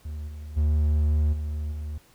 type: tone with level steps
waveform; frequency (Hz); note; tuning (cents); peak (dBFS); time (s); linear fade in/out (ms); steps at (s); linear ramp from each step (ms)
triangle; 75.4; D2; +46; -29 / -33 / -17 / -25 / -28; 0.05-1.98; 5; 0.27 / 0.56 / 1.32 / 1.71; 20
effects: pink hiss -58 dBFS RMS until 2.14 s